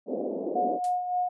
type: band-pass noise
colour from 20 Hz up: white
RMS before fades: -31 dBFS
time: 0.06-0.8 s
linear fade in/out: 50 ms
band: 220 to 620 Hz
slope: 48 dB/octave
type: tone with tremolo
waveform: sine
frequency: 722 Hz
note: F#5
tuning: 43 cents flat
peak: -23 dBFS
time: 0.55-1.29 s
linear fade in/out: 10 ms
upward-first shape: sine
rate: 3.5 Hz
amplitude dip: 55%
type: noise with exponential decay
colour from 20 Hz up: blue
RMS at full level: -38 dBFS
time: 0.84-0.98 s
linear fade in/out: 1 ms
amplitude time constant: 30 ms
effects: resampled to 24000 Hz